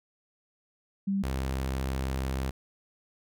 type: tone pair in turn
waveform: sine / sawtooth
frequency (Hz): 196.3 / 66.13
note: G3 / C2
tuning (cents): +3 / +19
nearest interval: octave + perfect fifth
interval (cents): 1884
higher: first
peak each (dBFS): -25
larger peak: neither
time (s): 1.07-1.23 / 1.23-2.51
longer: second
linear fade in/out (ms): 10
effects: none